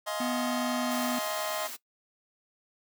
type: chord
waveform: sawtooth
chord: F minor seventh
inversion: third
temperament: just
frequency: 628.6 / 698.5 / 838.1 / 1047.7 Hz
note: Eb5 / F5 / Ab5 / C6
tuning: +18 / 0 / +16 / +2 cents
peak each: -30 / -36 / -36 / -34 dBFS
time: 0.06-1.68 s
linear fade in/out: 20 ms
type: tone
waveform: square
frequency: 246.9 Hz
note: B3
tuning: in tune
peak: -31 dBFS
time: 0.2-1.19 s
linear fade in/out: 5 ms
type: high-pass noise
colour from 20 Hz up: white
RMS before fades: -40 dBFS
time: 0.9-1.77 s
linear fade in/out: 20 ms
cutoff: 220 Hz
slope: 96 dB/octave
effects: noise-tail reverb RT60 0.1 s tail -18 dB re dry